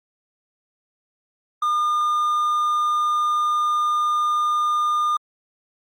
triangle tone, 1211 Hz, D#6, 47 cents flat, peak -16 dBFS, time 1.62-5.17 s, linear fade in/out 5 ms, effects Opus 48 kbps

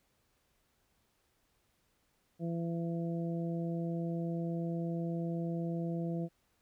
harmonic tone, 168.2 Hz, E3, 35 cents sharp, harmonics 1 / 2 / 3 / 4, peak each -34 / -40 / -44 / -46 dBFS, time 2.39-6.29 s, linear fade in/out 50 ms, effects pink hiss -75 dBFS RMS until 6.61 s

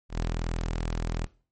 sawtooth tone with ADSR envelope, 41.2 Hz, E1, in tune, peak -22 dBFS, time 0.09-1.27 s, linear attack 100 ms, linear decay 180 ms, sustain -2 dB, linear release 29 ms, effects noise-tail reverb RT60 0.4 s tail -20 dB re dry + MP3 32 kbps

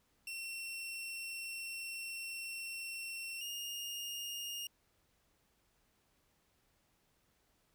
sawtooth tone pair in turn, 2714 / 2838 Hz, E7 / F7, +50 / +27 cents, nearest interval minor second, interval 77 cents, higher second, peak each -38 / -37 dBFS, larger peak second, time 0.27-3.41 / 3.41-4.67 s, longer first, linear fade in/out 2 ms, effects pink hiss -75 dBFS RMS until 7.74 s

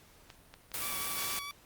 clicks, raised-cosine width 0.2 ms, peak -30 dBFS, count 3, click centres 0.302 / 0.54 / 0.717 s
white noise, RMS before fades -36 dBFS, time 0.74-1.39 s, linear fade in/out 0 ms
15% pulse tone with vibrato, 1147 Hz, D6, 41 cents flat, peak -33 dBFS, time 0.82-1.51 s, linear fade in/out 0 ms, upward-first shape triangle, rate 4.6 Hz, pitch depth 24 cents each way
effects pink hiss -60 dBFS RMS until 1.65 s + Opus 48 kbps

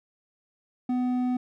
sine tone with hard clipping, 249.9 Hz, B3, 21 cents sharp, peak -25 dBFS, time 0.89-1.37 s, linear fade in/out 5 ms, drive 6 dB, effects none

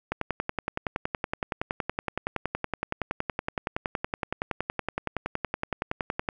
click train, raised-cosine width 0.5 ms, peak -12 dBFS, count 67, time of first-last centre 0.12-6.288 s, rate 10.7 Hz, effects none

